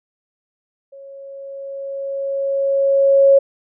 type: tone with level ramp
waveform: sine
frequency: 550 Hz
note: C#5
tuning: 14 cents flat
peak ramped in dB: -36 to -6 dBFS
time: 0.92-3.39 s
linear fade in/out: 10 ms
effects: none